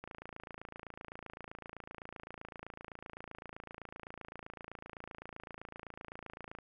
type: click train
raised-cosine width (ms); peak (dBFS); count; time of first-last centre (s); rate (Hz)
0.5; -30; 183; 0.04-6.587; 27.8
effects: none